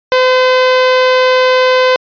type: tone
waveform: sawtooth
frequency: 511 Hz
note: C5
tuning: 41 cents flat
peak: -3 dBFS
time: 0.12-1.96 s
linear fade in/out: 0 ms
effects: resampled to 11025 Hz